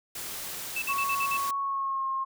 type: noise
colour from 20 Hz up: white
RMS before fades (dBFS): -37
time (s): 0.15-1.51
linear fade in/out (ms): 5
type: tone bursts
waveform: sine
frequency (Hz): 2637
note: E7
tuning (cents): 0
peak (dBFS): -28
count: 6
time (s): 0.76-1.371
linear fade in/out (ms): 5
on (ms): 61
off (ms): 49
type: tone with pitch glide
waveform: sine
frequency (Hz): 1108.7 to 1070.3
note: C#6 to C6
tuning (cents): 0 to +39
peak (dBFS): -27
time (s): 0.88-2.25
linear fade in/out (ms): 20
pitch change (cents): -61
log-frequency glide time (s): 1.57-2.07
effects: none